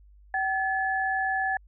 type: tone pair together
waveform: sine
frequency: 765 / 1717.4 Hz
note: G5 / A6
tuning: -42 / -42 cents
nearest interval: octave + major second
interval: 1400 cents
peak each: -27 dBFS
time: 0.34-1.57 s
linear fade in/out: 2 ms
effects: added 50 Hz sine -51 dBFS peak until 1.67 s